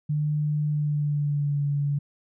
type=tone with pitch glide; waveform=sine; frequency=149.8 to 143.37 Hz; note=D3 to D3; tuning=+35 to -41 cents; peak=-22 dBFS; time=0.09-1.99 s; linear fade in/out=10 ms; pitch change=-76 cents; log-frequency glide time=0.65-1.63 s; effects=none